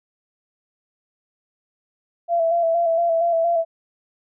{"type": "tone with vibrato", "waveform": "sine", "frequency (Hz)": 672, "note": "E5", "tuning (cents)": 33, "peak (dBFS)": -16, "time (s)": [2.28, 3.65], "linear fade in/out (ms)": 50, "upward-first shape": "square", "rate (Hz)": 4.3, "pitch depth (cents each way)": 32, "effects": []}